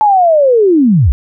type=linear sweep; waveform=sine; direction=down; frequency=870 to 51.91 Hz; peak=-5 dBFS; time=0.01-1.12 s; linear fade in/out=0 ms; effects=none